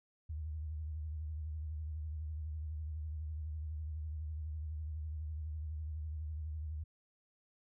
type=tone with vibrato; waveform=sine; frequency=77.2 Hz; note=D#2; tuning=13 cents flat; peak=-38 dBFS; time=0.29-6.84 s; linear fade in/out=10 ms; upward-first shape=sine; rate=12 Hz; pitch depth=75 cents each way; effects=none